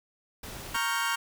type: noise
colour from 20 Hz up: pink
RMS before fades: -41 dBFS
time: 0.43-0.77 s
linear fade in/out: 5 ms
type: chord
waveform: 30% pulse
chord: G half-diminished seventh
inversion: first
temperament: equal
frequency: 932.3 / 1108.7 / 1396.9 / 1568 Hz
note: Bb5 / Db6 / F6 / G6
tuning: 0 / 0 / 0 / 0 cents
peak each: -30 dBFS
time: 0.74-1.16 s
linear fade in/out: 10 ms
effects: none